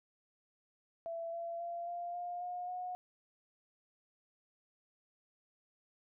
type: tone with pitch steps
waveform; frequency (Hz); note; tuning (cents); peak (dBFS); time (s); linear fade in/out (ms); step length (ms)
sine; 668 / 677.3 / 686.8 / 696.4 / 706.1 / 715.9 / 725.9; E5 / E5 / F5 / F5 / F5 / F5 / F#5; +23 / +47 / -29 / -5 / +19 / +43 / -33; -38; 1.06-2.95; 0; 270
effects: none